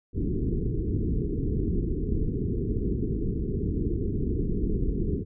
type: low-pass noise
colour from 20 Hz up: pink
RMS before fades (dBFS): -27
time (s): 0.13-5.25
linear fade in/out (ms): 50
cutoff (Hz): 440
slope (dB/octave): 96
effects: none